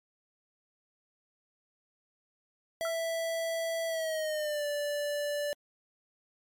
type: tone with pitch glide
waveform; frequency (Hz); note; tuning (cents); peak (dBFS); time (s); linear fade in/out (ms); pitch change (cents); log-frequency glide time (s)
square; 659.3 to 584; E5 to D5; 0 to -10; -31; 2.81-5.53; 0; -210; 3.87-4.66
type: tone with exponential decay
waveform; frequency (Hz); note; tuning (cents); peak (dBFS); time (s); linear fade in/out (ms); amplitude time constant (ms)
sine; 1357; E6; +50; -33; 2.85-2.98; 1; 27
effects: MP3 96 kbps